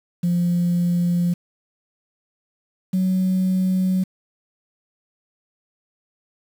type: tone pair in turn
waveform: sine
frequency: 174.61 / 186.2 Hz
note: F3 / F#3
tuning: 0 / +11 cents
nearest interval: minor second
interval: 111 cents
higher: second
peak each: -15 dBFS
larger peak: neither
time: 0.23-1.34 / 2.93-4.04 s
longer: neither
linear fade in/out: 10 ms
effects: tanh soft clip ceiling -14 dBFS + 7-bit